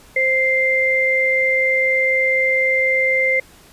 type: tone pair together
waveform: sine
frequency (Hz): 523 / 2092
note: C5 / C7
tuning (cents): -1 / -1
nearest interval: 2 octaves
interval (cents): 2400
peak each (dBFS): -20 / -15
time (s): 0.16-3.4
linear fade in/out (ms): 5
effects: pink hiss -47 dBFS RMS until 3.72 s + resampled to 32000 Hz

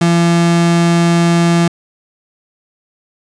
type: tone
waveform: 35% pulse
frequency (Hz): 170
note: F3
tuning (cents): -46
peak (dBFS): -7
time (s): 0.01-1.68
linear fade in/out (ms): 5
effects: resampled to 22050 Hz

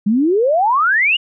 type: exponential sweep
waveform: sine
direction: up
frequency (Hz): 196 to 2960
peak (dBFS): -11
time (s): 0.06-1.17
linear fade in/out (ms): 10
effects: none

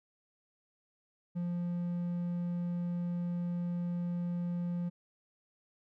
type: tone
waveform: triangle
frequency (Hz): 174.61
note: F3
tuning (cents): 0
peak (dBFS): -30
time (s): 1.35-4.9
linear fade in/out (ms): 20
effects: none

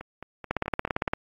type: two click trains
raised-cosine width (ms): 0.5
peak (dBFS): -10 / -23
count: 12 / 5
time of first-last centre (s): 0.51-1.135 / 0.01-0.876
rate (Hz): 17.6 / 4.62
effects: AAC 48 kbps

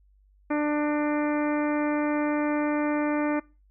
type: harmonic tone with a mistuned harmonic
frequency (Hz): 297.1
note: D4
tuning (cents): +20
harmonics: 1 / 2 / 3 / 4 / 5 / 6 / 7 / 8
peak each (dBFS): -24 / -30 / -34 / -36 / -38 / -40 / -41 / -42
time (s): 0.5-3.4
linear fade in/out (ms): 10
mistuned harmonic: 6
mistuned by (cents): +16
effects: noise-tail reverb RT60 0.3 s tail -23 dB re dry + added 49 Hz sine -57 dBFS peak until 3.7 s

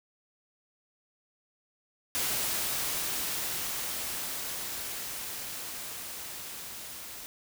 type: noise with level ramp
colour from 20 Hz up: white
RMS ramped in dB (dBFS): -30 to -43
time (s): 2.15-7.26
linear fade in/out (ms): 0
effects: none

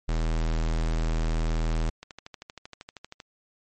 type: tone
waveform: square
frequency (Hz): 40.34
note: E1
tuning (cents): -37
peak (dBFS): -24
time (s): 0.08-1.9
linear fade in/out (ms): 10
type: click train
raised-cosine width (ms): 0.2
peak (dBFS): -23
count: 16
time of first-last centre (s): 2.03-3.202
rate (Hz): 12.8
effects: MP3 32 kbps

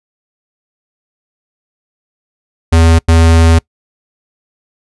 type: tone bursts at uneven times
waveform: square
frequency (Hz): 82.3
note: E2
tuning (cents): -2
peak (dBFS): -5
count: 2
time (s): 2.72-2.99 / 3.08-3.59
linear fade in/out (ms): 10
effects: noise-tail reverb RT60 0.1 s tail -24 dB re dry + resampled to 24000 Hz

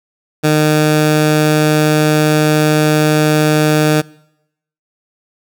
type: tone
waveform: 15% pulse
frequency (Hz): 152.9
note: D#3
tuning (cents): -30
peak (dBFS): -3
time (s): 0.43-4.02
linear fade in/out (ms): 20
effects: noise-tail reverb RT60 0.8 s tail -23 dB re dry

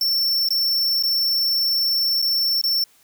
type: tone with dropouts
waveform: square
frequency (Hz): 5410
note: E8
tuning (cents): +44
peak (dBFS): -18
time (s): 0.01-2.84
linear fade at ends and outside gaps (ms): 2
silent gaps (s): 0.488-0.505 / 1.026-1.035 / 2.218-2.224 / 2.614-2.638
effects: white hiss -56 dBFS RMS until 3.03 s

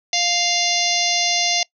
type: harmonic tone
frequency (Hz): 698.5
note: F5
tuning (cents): 0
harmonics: 1 / 3 / 4 / 5 / 6 / 7 / 8 / 9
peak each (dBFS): -25 / -25 / -25 / -25 / -25 / -25 / -25 / -25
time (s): 0.13-1.63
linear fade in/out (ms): 2
effects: noise-tail reverb RT60 0.1 s tail -23 dB re dry

